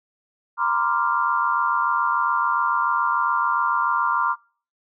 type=tone cluster; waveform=sine; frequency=947 / 1034 / 1177 / 1390 Hz; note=A#5 / C6 / D6 / F6; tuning=+27 / -21 / +3 / -9 cents; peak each=-24 dBFS; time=0.57-4.36 s; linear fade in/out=50 ms; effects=noise-tail reverb RT60 0.4 s tail -22 dB re dry